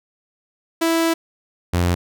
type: tone pair in turn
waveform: sawtooth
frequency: 329.6 / 87.81 Hz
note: E4 / F2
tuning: 0 / +10 cents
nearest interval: octave + major seventh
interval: 2290 cents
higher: first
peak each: -12 dBFS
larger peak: neither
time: 0.81-1.14 / 1.73-1.95 s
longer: first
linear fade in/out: 10 ms
effects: none